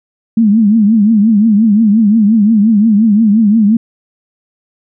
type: tone with vibrato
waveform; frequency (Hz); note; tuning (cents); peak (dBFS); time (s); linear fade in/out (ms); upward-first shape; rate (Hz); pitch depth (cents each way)
sine; 214.7; A3; -42; -5; 0.37-3.77; 5; triangle; 5.7; 150
effects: none